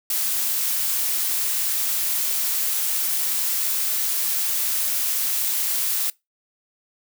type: noise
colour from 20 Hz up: blue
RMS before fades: -23 dBFS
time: 0.1-6.1 s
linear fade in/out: 2 ms
effects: noise-tail reverb RT60 0.2 s tail -23 dB re dry